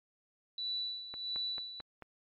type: tone with tremolo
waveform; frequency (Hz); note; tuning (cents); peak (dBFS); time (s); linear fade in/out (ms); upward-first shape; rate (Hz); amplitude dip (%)
sine; 3958; B7; +3; -33; 0.58-1.81; 2; sine; 1.5; 70
type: click train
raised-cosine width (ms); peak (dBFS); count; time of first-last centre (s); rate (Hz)
0.5; -31; 5; 1.14-2.023; 4.53
effects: MP3 64 kbps